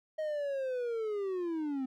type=linear sweep; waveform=triangle; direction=down; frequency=630 to 255.3 Hz; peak=-30 dBFS; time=0.18-1.86 s; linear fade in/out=10 ms; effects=none